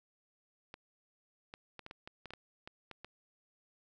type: clicks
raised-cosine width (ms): 0.3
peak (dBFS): -30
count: 12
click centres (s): 0.741 / 1.539 / 1.793 / 1.864 / 1.911 / 2.075 / 2.257 / 2.306 / 2.336 / 2.675 / 2.913 / 3.046
effects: none